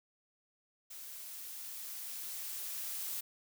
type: noise with level ramp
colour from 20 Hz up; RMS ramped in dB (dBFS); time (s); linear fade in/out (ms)
blue; -48 to -39; 0.9-3.21; 10
effects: none